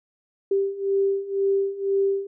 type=beating tone pair; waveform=sine; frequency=392 / 394 Hz; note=G4 / G4; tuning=0 / +9 cents; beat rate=2 Hz; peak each=-25 / -22 dBFS; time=0.51-2.27 s; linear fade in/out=5 ms; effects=none